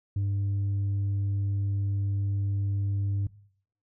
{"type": "tone", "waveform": "sine", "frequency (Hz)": 99.6, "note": "G2", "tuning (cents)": 28, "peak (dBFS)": -22, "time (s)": [0.16, 3.27], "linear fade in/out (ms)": 5, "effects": ["noise-tail reverb RT60 0.6 s tail -22 dB re dry", "tanh soft clip ceiling -24 dBFS"]}